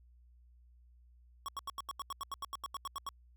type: tone bursts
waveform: square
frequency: 1108.7 Hz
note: C#6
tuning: in tune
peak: -38 dBFS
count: 16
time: 1.46-3.089 s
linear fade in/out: 0 ms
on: 24 ms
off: 83 ms
effects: added 60 Hz sine -59 dBFS peak until 3.36 s